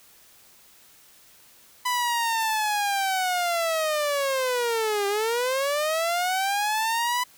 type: linear two-way sweep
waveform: sawtooth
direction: down then up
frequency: 1000 to 396.7 to 1000 Hz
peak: -19 dBFS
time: 1.85-7.24 s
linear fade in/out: 10 ms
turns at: 5.07 s
effects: white hiss -54 dBFS RMS until 7.37 s